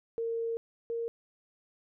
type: tone pair in turn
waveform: sine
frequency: 459.1 / 463.6 Hz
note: A#4 / A#4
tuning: -26 / -10 cents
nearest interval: unison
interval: 16 cents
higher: second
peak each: -30 / -31 dBFS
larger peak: first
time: 0.18-0.57 / 0.9-1.08 s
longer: first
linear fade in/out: 0 ms
effects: none